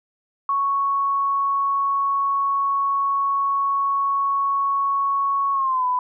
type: tone with pitch glide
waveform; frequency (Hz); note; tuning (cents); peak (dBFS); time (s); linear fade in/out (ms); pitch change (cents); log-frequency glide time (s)
sine; 1108.7 to 999.2; C#6 to B5; 0 to +20; -18; 0.49-5.99; 2; -180; 5.53-5.86
effects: none